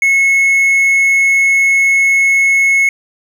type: tone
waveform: triangle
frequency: 2186 Hz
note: C#7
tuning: 25 cents flat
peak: -6 dBFS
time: 0.02-2.89 s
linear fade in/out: 2 ms
effects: 8-bit